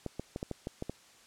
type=clicks; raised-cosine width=2 ms; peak=-22 dBFS; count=8; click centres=0.063 / 0.196 / 0.361 / 0.429 / 0.513 / 0.671 / 0.824 / 0.896 s; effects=white hiss -59 dBFS RMS until 1.26 s + low-pass 8000 Hz 12 dB/octave